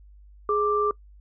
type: tone pair together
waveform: sine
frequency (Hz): 417.9 / 1178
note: G#4 / D6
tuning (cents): +11 / +5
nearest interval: octave + tritone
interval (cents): 1794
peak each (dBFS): -23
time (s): 0.49-0.91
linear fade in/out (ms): 2
effects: noise-tail reverb RT60 0.1 s tail -22 dB re dry + added 50 Hz sine -47 dBFS peak until 1.2 s